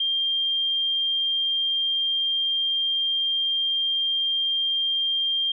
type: tone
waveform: sine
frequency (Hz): 3192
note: G7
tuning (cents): +31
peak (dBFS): -21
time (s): 0-5.52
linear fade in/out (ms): 5
effects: none